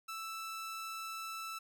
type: tone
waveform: sawtooth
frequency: 1321 Hz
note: E6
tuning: 3 cents sharp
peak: -37 dBFS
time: 0.08-1.59 s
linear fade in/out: 10 ms
effects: none